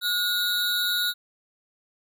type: tone cluster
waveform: square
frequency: 1441 / 3763 / 3957 Hz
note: F#6 / A#7 / B7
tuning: -46 / +16 / +3 cents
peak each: -28 dBFS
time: 0.01-1.14 s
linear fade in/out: 50 ms
effects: none